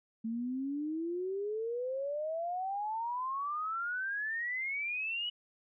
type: exponential sweep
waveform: sine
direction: up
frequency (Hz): 221 to 2960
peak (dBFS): -33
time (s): 0.24-5.3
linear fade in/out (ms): 10
effects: none